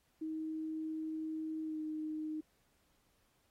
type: tone with pitch glide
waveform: sine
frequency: 315.6 to 310 Hz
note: D#4 to D#4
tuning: +25 to -6 cents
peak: -37 dBFS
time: 0.21-2.41 s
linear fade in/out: 10 ms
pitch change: -31 cents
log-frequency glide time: 1.63-1.79 s
effects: pink hiss -75 dBFS RMS until 3.5 s + AAC 48 kbps